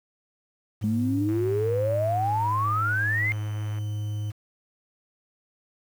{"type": "tone with pitch glide", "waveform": "triangle", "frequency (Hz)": [106, 105.21], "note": ["G#2", "G#2"], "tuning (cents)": [36, 23], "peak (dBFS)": -25, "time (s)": [0.81, 4.32], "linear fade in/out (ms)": 20, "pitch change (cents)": -13, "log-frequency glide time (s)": [2.25, 2.52]}
{"type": "exponential sweep", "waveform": "sine", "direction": "up", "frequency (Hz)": [207.7, 2136], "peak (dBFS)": -23, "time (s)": [0.84, 3.32], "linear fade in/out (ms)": 0}
{"type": "click train", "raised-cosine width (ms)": 0.5, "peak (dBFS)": -30, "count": 268, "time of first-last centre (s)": [1.29, 3.785], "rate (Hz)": 107}
{"effects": ["8-bit"]}